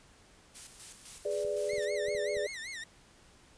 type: noise with tremolo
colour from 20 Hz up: blue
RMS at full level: -44 dBFS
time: 0.54-1.86 s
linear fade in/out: 20 ms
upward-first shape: square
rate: 3.9 Hz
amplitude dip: 55%
type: chord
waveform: sine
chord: G# diminished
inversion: none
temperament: equal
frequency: 415.3 / 493.9 / 587.3 Hz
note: G#4 / B4 / D5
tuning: 0 / 0 / 0 cents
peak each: -34 / -39 / -33 dBFS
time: 1.25-2.47 s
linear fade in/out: 5 ms
type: clicks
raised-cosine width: 5 ms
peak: -39 dBFS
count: 6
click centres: 1.449 / 1.734 / 1.782 / 2.084 / 2.15 / 2.369 s
type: tone with vibrato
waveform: sawtooth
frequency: 1971 Hz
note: B6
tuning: 4 cents flat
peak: -36 dBFS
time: 1.69-2.84 s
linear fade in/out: 5 ms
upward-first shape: sine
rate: 5.2 Hz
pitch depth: 180 cents each way
effects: pink hiss -60 dBFS RMS until 3.57 s + resampled to 22050 Hz